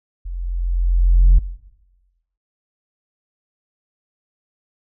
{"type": "tone with level ramp", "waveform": "sine", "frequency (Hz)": 43.65, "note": "F1", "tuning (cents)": 0, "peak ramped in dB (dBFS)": [-25, -4], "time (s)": [0.25, 1.39], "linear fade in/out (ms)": 10, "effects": ["noise-tail reverb RT60 1.0 s tail -17 dB re dry", "tanh soft clip ceiling -5 dBFS"]}